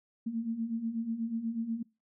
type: beating tone pair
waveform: sine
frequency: 222.4 / 230.6 Hz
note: A3 / A#3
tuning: +19 / -19 cents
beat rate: 8.2 Hz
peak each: -38 / -32 dBFS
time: 0.26-1.83 s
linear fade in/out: 10 ms
effects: noise-tail reverb RT60 0.3 s tail -25 dB re dry